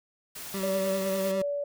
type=noise; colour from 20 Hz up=white; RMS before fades=-40 dBFS; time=0.35-1.32 s; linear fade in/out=10 ms
type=tone with vibrato; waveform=25% pulse; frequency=193.3 Hz; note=G3; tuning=24 cents flat; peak=-27 dBFS; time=0.54-1.42 s; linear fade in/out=2 ms; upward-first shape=triangle; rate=10 Hz; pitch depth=39 cents each way
type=tone with tremolo; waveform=sine; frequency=574 Hz; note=D5; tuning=40 cents flat; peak=-26 dBFS; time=0.63-1.64 s; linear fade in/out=5 ms; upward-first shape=sine; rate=1.7 Hz; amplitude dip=25%
effects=none